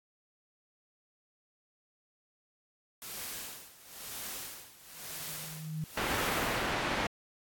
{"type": "noise with tremolo", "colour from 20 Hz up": "white", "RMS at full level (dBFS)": -40, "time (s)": [3.02, 6.73], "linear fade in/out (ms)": 0, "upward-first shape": "sine", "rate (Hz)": 1, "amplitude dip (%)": 85}
{"type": "tone with exponential growth", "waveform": "sine", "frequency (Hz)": 156.7, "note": "D#3", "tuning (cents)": 13, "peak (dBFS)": -31, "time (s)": [4.87, 5.84], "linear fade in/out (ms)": 0, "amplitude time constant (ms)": 210}
{"type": "low-pass noise", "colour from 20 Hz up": "white", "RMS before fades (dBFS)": -33, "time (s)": [5.97, 7.07], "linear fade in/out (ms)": 5, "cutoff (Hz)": 1900, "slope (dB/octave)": 12}
{"effects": ["AAC 64 kbps"]}